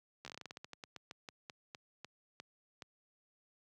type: slowing click train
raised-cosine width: 0.2 ms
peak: -29 dBFS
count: 22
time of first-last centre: 0.25-2.822 s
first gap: 13 ms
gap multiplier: 1.19
effects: high-pass 100 Hz 12 dB/octave